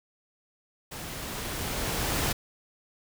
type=noise with level ramp; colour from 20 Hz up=pink; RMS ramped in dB=-39 to -27 dBFS; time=0.91-2.33 s; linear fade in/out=10 ms; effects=none